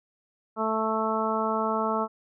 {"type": "harmonic tone", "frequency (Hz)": 220, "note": "A3", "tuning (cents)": 0, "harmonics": [1, 2, 3, 4, 5, 6], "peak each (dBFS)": [-31, -31, -31, -31, -31, -31], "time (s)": [0.56, 2.08], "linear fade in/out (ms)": 50, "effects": []}